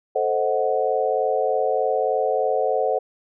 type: chord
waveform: sine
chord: A diminished seventh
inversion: none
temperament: equal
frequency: 440 / 523.3 / 622.3 / 740 Hz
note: A4 / C5 / Eb5 / Gb5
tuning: 0 / 0 / 0 / 0 cents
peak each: -24 / -23 / -26 / -24 dBFS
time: 0.15-2.99 s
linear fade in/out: 10 ms
effects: none